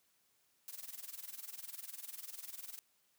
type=noise with tremolo; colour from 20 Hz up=blue; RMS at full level=-45 dBFS; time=0.68-2.79 s; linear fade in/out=0 ms; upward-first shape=sine; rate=20 Hz; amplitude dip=85%; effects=white hiss -75 dBFS RMS until 3.18 s + high-pass 60 Hz 12 dB/octave